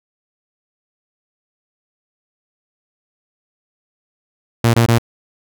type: tone bursts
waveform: sawtooth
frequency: 116.54 Hz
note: A#2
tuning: in tune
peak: -6 dBFS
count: 3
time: 4.64-4.984 s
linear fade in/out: 5 ms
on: 100 ms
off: 22 ms
effects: none